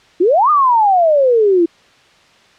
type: exponential two-way sweep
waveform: sine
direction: up then down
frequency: 327.1 to 1244.5 to 327.1 Hz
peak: -8 dBFS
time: 0.2-1.66 s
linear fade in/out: 10 ms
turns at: 0.5 s
effects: white hiss -48 dBFS RMS until 2.58 s + low-pass 4000 Hz 12 dB/octave